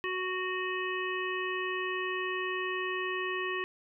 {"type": "harmonic tone with a mistuned harmonic", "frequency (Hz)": 370, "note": "F#4", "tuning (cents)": 0, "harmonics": [1, 3, 5, 7, 8], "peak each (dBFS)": [-35, -37, -36, -39, -43], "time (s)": [0.04, 3.64], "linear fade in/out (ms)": 0, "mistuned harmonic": 7, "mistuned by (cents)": -22, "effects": []}